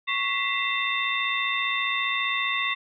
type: tone cluster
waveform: sine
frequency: 1108 / 1963 / 2078 / 2688 / 3609 Hz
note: C#6 / B6 / C7 / E7 / A7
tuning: -1 / -11 / -12 / +33 / +43 cents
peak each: -30 dBFS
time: 0.07-2.75 s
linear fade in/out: 20 ms
effects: none